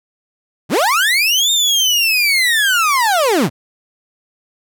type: linear two-way sweep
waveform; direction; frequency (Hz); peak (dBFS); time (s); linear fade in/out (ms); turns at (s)
30% pulse; up then down; 96.7 to 3677 to 96.7; -9; 0.69-3.5; 50; 1.51
effects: none